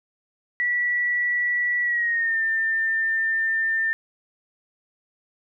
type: tone with pitch glide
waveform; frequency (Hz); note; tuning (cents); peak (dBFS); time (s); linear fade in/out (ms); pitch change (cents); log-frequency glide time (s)
sine; 1948 to 1796.7; B6 to A6; -24 to +36; -20; 0.6-3.93; 0; -140; 1.82-2.4
effects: none